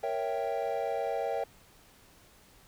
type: chord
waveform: triangle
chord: A# diminished seventh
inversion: none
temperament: equal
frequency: 466.2 / 554.4 / 659.3 / 784 Hz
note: A#4 / C#5 / E5 / G5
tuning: 0 / 0 / 0 / 0 cents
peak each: -33 dBFS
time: 0.03-1.44 s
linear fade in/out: 5 ms
effects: tanh soft clip ceiling -18 dBFS + pink hiss -59 dBFS RMS until 2.67 s